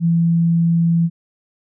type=tone; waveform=sine; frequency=167.8 Hz; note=E3; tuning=31 cents sharp; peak=-12 dBFS; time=0-1.1 s; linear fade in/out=50 ms; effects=none